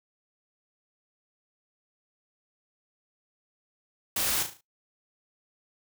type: noise with echo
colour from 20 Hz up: white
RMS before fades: -28 dBFS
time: 4.16-4.43 s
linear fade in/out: 5 ms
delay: 36 ms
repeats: 5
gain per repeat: -7 dB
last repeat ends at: 4.61 s
effects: noise-tail reverb RT60 0.2 s tail -26 dB re dry